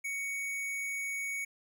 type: tone with hard clipping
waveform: sine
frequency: 2233 Hz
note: C#7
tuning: 12 cents sharp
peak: -35 dBFS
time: 0.04-1.45 s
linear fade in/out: 10 ms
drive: 15 dB
effects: none